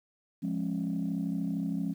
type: chord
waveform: sine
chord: Db major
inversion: first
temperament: equal with one note detuned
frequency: 174.61 / 207.7 / 272.1 Hz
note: F3 / Ab3 / Db4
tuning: 0 / 0 / -32 cents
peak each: -32 / -33 / -33 dBFS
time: 0.42-1.94 s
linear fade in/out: 20 ms
effects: tanh soft clip ceiling -23 dBFS + 10-bit